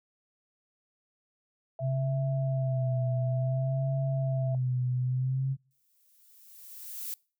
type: tone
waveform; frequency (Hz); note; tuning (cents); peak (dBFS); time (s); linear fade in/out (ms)
sine; 662; E5; +7; -35; 1.79-4.55; 2
type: tone with vibrato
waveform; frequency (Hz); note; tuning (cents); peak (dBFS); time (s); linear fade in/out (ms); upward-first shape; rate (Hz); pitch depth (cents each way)
sine; 130.81; C3; 0; -26; 1.8-5.57; 50; sine; 0.57; 73
type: noise with exponential growth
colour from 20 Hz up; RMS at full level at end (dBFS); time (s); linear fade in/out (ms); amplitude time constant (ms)
violet; -35; 5.71-7.14; 0; 310
effects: noise-tail reverb RT60 0.4 s tail -25 dB re dry